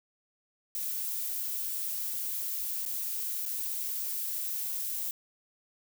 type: noise with dropouts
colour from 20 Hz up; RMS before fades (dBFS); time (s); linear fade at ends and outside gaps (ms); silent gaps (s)
violet; -34; 0.75-5.11; 1; 2.853-2.86 / 3.454-3.46
effects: none